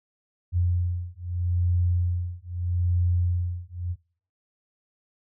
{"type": "beating tone pair", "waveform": "sine", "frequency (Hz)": [87.8, 88.59], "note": ["F2", "F2"], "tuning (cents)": [10, 25], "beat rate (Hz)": 0.79, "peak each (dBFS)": -25, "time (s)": [0.52, 3.96], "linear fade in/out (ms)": 50, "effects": ["noise-tail reverb RT60 0.5 s tail -23 dB re dry"]}